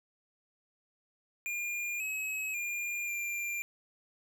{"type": "tone with pitch steps", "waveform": "square", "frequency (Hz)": [2411, 2562, 2407, 2382], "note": ["D7", "E7", "D7", "D7"], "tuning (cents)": [45, -50, 42, 24], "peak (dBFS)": -34, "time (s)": [1.46, 3.62], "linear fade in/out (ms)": 0, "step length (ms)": 540, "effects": []}